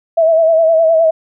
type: tone with vibrato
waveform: sine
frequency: 651 Hz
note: E5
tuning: 22 cents flat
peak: -7 dBFS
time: 0.17-1.11 s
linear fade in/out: 10 ms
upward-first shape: sine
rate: 9.7 Hz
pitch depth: 48 cents each way
effects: none